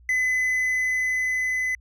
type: tone with level ramp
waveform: triangle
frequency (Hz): 2017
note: B6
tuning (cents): +36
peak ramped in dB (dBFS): -18 to -21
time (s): 0.09-1.75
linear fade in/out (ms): 2
effects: added 60 Hz sine -49 dBFS peak until 1.8 s

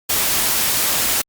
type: noise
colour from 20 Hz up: white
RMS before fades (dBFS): -18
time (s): 0.09-1.22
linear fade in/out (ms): 10
effects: Opus 48 kbps

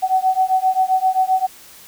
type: beating tone pair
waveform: sine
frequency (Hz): 749 / 756.6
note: F#5 / F#5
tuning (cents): +21 / +38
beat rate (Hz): 7.6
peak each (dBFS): -17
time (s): 0.02-1.47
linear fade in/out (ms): 20
effects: white hiss -43 dBFS RMS until 1.87 s

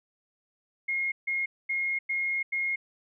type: tone bursts at uneven times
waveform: sine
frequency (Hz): 2148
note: C7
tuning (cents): +45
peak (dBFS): -26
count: 5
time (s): 0.88-1.12 / 1.27-1.46 / 1.69-1.99 / 2.09-2.43 / 2.52-2.76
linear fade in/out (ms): 10
effects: none

